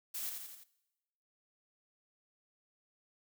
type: noise with echo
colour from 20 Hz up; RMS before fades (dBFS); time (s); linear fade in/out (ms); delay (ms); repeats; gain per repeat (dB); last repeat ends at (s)
blue; -40; 0.14-0.3; 10; 85; 4; -4; 0.64
effects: noise-tail reverb RT60 1.0 s tail -20 dB re dry